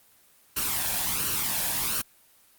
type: noise with flanger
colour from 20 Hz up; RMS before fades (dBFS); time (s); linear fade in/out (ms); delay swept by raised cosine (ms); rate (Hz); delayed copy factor
white; -27; 0.56-2.02; 10; 0.7 to 1.24; 1.4; +0.65
effects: white hiss -59 dBFS RMS until 2.58 s + Opus 24 kbps